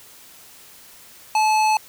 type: tone with hard clipping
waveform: sine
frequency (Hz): 864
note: A5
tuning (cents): -32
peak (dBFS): -17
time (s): 1.35-1.77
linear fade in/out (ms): 2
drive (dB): 16
effects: white hiss -46 dBFS RMS until 1.88 s